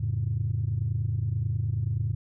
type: chord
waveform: sine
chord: F augmented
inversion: none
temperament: equal with one note detuned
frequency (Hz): 87.31 / 109.18 / 138.59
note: F2 / A2 / C#3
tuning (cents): 0 / -13 / 0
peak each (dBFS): -31 / -26 / -31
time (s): 0-2.15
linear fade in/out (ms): 10
effects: tanh soft clip ceiling -18 dBFS